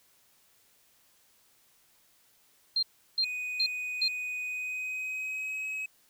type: tone bursts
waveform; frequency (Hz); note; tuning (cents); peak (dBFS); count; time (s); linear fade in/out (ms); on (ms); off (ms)
sine; 4182; C8; -2; -24; 4; 2.76-4.082; 5; 68; 350
type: tone with pitch glide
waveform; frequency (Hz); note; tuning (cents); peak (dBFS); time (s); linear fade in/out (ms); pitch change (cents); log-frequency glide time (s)
triangle; 2489 to 2552; D#7 to D#7; 0 to +43; -31; 3.23-5.86; 5; +43; 4.42-5.65
effects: white hiss -65 dBFS RMS until 6.09 s